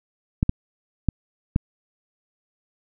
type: clicks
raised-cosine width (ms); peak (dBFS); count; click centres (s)
5; -6; 4; 0.429 / 0.494 / 1.087 / 1.561
effects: none